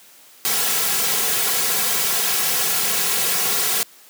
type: noise with comb filter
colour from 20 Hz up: white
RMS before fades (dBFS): -20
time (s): 0.45-3.83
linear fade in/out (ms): 0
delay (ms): 3.3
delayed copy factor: -0.85
effects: white hiss -48 dBFS RMS until 4.09 s + high-pass 200 Hz 12 dB/octave